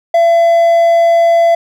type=tone; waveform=triangle; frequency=675 Hz; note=E5; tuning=41 cents sharp; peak=-4 dBFS; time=0.14-1.55 s; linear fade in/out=5 ms; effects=none